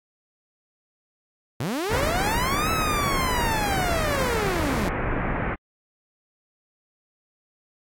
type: linear two-way sweep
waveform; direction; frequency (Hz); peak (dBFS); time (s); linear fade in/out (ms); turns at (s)
sawtooth; up then down; 102.8 to 1318.5 to 169.5; -21; 1.6-4.89; 5; 2.71
type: low-pass noise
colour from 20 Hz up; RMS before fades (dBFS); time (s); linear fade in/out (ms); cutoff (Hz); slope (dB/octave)
pink; -26; 1.89-5.56; 20; 2300; 48
effects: AAC 64 kbps